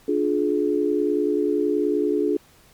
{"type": "chord", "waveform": "sine", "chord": "D diminished", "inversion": "none", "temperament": "just", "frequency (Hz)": [293.7, 352.4, 422.9], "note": ["D4", "F4", "Ab4"], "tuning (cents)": [0, 16, 31], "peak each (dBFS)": [-23, -24, -22], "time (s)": [0.08, 2.37], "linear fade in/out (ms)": 5, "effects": ["pink hiss -54 dBFS RMS until 2.73 s", "MP3 96 kbps"]}